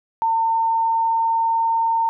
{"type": "tone with pitch glide", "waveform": "sine", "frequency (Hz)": [905, 910.8], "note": ["A5", "A#5"], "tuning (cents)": [48, -40], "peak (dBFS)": -16, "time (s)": [0.22, 2.09], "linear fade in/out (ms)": 0, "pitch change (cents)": 12, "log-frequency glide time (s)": [0.36, 1.63], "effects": []}